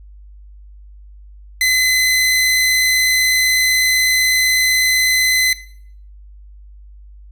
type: tone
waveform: sawtooth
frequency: 2032 Hz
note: B6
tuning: 49 cents sharp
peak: -9 dBFS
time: 1.61-5.53 s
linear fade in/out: 2 ms
effects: noise-tail reverb RT60 0.6 s tail -17 dB re dry + added 50 Hz sine -37 dBFS peak until 7.31 s